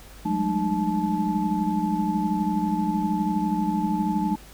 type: tone cluster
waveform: sine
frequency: 181.5 / 200.4 / 212.9 / 304.1 / 867 Hz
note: F#3 / G3 / G#3 / D#4 / A5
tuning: -33 / +38 / +43 / -40 / -26 cents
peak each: -28 dBFS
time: 0.25-4.36 s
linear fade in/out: 10 ms
effects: added 50 Hz sine -46 dBFS peak until 4.53 s + pink hiss -48 dBFS RMS until 4.53 s